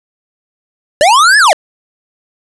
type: linear two-way sweep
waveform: square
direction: up then down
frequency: 557 to 1765 to 557 Hz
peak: -5 dBFS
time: 1.01-1.53 s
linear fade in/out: 0 ms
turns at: 1.38 s
effects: resampled to 24000 Hz + 7-bit